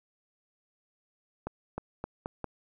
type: accelerating click train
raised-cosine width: 1 ms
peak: -20 dBFS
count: 5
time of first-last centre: 1.47-2.443 s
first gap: 310 ms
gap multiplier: 0.84
effects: none